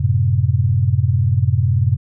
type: chord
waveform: sine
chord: F# diminished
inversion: none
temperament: equal with one note detuned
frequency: 92.5 / 110.64 / 130.81 Hz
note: F#2 / A2 / C3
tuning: 0 / +10 / 0 cents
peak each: -17 dBFS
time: 0-1.97 s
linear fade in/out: 10 ms
effects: none